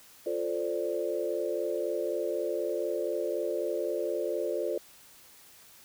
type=chord; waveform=sine; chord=D minor seventh; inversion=first; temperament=equal; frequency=349.2 / 440 / 523.3 / 587.3 Hz; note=F4 / A4 / C5 / D5; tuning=0 / 0 / 0 / 0 cents; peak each=-34 dBFS; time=0.26-4.78 s; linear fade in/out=5 ms; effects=white hiss -55 dBFS RMS until 5.84 s